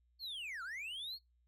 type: linear two-way sweep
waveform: triangle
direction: down then up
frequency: 4435 to 1316 to 4435 Hz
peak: -40 dBFS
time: 0.19-1.19 s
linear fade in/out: 50 ms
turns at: 0.63 s
effects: noise-tail reverb RT60 0.2 s tail -24 dB re dry + added 60 Hz sine -70 dBFS peak until 1.47 s